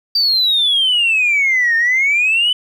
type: exponential two-way sweep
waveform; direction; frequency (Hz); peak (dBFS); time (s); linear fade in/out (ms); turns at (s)
sine; down then up; 4694 to 1813 to 3028; -10; 0.15-2.53; 5; 1.76
effects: tanh soft clip ceiling -8 dBFS + 8-bit